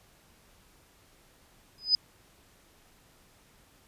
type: tone with exponential growth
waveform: sine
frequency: 5000 Hz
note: D#8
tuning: 8 cents sharp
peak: -16 dBFS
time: 1.78-1.95 s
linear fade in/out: 1 ms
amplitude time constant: 35 ms
effects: pink hiss -61 dBFS RMS until 3.87 s + resampled to 32000 Hz